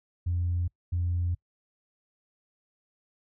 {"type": "tone pair in turn", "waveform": "sine", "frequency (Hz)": [87.31, 87.31], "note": ["F2", "F2"], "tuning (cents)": [0, 0], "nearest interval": "unison", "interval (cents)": 0, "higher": "neither", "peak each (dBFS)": -24, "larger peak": "neither", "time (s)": [[0.26, 0.68], [0.92, 1.35]], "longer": "second", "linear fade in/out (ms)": 10, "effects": ["noise-tail reverb RT60 0.1 s tail -26 dB re dry", "tanh soft clip ceiling -21 dBFS"]}